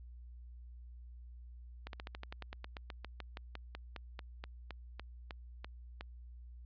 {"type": "slowing click train", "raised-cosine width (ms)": 0.3, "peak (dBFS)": -28, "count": 25, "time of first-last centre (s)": [1.87, 6.009], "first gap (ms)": 62, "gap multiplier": 1.08, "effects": ["added 60 Hz sine -49 dBFS peak until 6.65 s", "resampled to 11025 Hz"]}